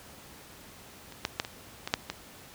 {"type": "clicks", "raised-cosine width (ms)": 0.2, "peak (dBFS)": [-28, -10, -9, -20, -16, -6, -15], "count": 7, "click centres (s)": [1.123, 1.251, 1.399, 1.449, 1.875, 1.939, 2.1], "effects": ["pink hiss -50 dBFS RMS until 2.54 s", "high-pass 60 Hz 12 dB/octave"]}